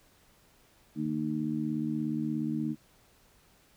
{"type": "harmonic tone", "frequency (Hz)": 76.9, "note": "D#2", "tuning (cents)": -20, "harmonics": [2, 3, 4], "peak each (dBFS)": [-36, -32, -33], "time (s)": [0.95, 2.76], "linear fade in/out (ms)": 50, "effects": ["pink hiss -63 dBFS RMS until 3.76 s"]}